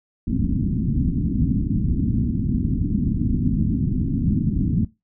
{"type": "low-pass noise", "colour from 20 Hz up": "white", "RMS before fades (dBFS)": -21, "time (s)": [0.27, 4.85], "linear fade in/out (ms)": 5, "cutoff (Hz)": 270, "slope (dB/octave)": 48, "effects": ["noise-tail reverb RT60 0.2 s tail -19 dB re dry"]}